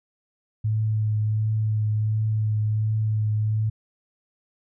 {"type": "tone with vibrato", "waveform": "sine", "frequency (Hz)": 108, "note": "A2", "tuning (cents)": -32, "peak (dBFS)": -20, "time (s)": [0.64, 3.7], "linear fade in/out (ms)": 10, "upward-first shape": "triangle", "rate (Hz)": 1.4, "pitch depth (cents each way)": 20, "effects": []}